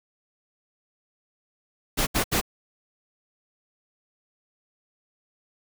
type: noise bursts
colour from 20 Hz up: pink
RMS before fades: -23 dBFS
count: 3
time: 1.97-2.414 s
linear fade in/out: 20 ms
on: 100 ms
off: 72 ms
effects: none